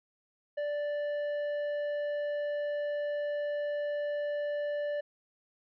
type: tone with tanh clipping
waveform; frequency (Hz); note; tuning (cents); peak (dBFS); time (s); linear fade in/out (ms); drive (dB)
triangle; 586; D5; -4; -32; 0.57-5.01; 10; 12
effects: none